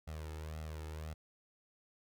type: tone with flanger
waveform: sawtooth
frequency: 78.1 Hz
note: D#2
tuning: 7 cents sharp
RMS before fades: -44 dBFS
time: 0.07-1.14 s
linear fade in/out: 10 ms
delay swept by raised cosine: 1.5 to 2.32 ms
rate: 1.9 Hz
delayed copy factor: +0.7
effects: none